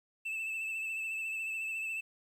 triangle tone with vibrato, 2637 Hz, E7, in tune, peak -33 dBFS, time 0.25-2.01 s, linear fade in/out 10 ms, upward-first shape sine, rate 14 Hz, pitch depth 31 cents each way, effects 11-bit

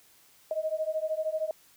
sine beating tone pair, 622.3 / 635.3 Hz, D#5 / D#5, 0 / +36 cents, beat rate 13 Hz, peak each -31 dBFS, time 0.51-1.51 s, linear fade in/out 2 ms, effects white hiss -60 dBFS RMS until 1.76 s

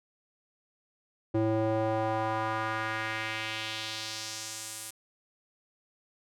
square tone with band-pass filter sweep, 110.2 Hz, A2, 3 cents sharp, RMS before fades -32 dBFS, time 1.34-4.91 s, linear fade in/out 10 ms, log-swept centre 380 to 9900 Hz, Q 1.7, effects none

